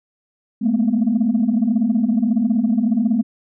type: tone cluster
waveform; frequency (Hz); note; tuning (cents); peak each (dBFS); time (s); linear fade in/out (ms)
sine; 210.3 / 225 / 246.6; G#3 / A3 / B3; +22 / +39 / -2; -18; 0.61-3.23; 20
effects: tanh soft clip ceiling -9 dBFS